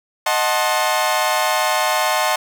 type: chord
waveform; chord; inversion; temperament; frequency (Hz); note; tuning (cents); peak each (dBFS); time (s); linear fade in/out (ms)
sawtooth; D# diminished seventh; none; equal with one note detuned; 622.3 / 740 / 880 / 1061.7; D#5 / F#5 / A5 / C6; 0 / 0 / 0 / +25; -18; 0.26-2.36; 5
effects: none